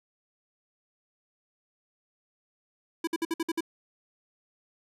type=tone bursts; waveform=square; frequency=329.6 Hz; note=E4; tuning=in tune; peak=-27 dBFS; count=7; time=3.04-3.607 s; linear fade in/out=5 ms; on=33 ms; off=56 ms; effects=resampled to 32000 Hz